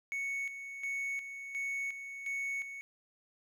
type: tone with tremolo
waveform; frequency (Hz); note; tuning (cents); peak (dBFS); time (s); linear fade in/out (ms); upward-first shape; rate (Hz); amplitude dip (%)
triangle; 2217; C#7; 0; -32; 0.12-2.81; 0; square; 1.4; 60
effects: none